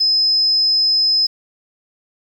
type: tone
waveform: sine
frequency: 5100 Hz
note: D#8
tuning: 42 cents sharp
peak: -12 dBFS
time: 0-1.27 s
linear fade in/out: 10 ms
effects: 7-bit